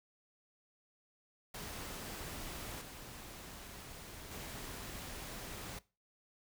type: noise with level steps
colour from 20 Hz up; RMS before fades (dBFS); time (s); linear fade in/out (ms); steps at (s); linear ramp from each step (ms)
pink; -45 / -50 / -46; 1.54-5.79; 5; 2.81 / 4.31; 5
effects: noise-tail reverb RT60 0.3 s tail -20 dB re dry